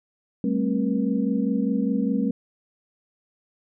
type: tone cluster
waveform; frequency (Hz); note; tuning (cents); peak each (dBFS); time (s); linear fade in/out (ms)
sine; 196.2 / 221.3 / 266 / 478.2; G3 / A3 / C4 / A#4; +2 / +10 / +29 / +44; -25 / -25 / -25 / -33; 0.44-2.31; 2
effects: none